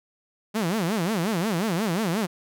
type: tone with vibrato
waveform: sawtooth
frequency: 192.6 Hz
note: G3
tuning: 30 cents flat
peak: -19 dBFS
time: 0.54-2.27 s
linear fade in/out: 20 ms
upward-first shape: sine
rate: 5.6 Hz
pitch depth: 290 cents each way
effects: none